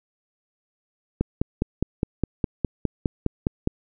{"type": "click train", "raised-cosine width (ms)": 3, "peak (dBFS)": -8, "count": 13, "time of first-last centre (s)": [1.21, 3.674], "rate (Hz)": 4.87, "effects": []}